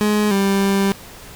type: tone pair in turn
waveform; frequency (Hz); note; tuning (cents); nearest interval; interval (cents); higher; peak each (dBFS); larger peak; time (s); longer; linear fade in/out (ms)
30% pulse; 210 / 196.78; G#3 / G3; +19 / +7; minor second; 112; first; -12 / -12; neither; 0.01-0.31 / 0.31-0.92; second; 0
effects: pink hiss -39 dBFS RMS until 1.35 s